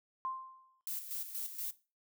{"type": "tone with exponential decay", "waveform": "sine", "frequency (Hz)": 1048, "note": "C6", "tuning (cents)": 2, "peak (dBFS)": -33, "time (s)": [0.25, 0.81], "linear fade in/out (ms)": 0, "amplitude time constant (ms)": 120}
{"type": "noise with tremolo", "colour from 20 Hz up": "violet", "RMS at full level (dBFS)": -39, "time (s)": [0.87, 1.71], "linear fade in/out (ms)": 0, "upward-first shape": "square", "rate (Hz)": 4.2, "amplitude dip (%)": 60}
{"effects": ["noise-tail reverb RT60 0.3 s tail -17 dB re dry"]}